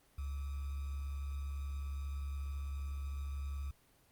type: tone with sample-and-hold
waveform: sine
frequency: 69.9 Hz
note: C#2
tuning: 15 cents sharp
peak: -37 dBFS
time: 0.18-3.71 s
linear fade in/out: 5 ms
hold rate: 1225 Hz
effects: pink hiss -68 dBFS RMS until 4.11 s + Opus 24 kbps